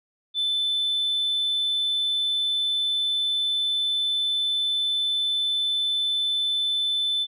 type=tone; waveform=sine; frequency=3520 Hz; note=A7; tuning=in tune; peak=-20 dBFS; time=0.34-7.27 s; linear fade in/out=50 ms; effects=tanh soft clip ceiling -19 dBFS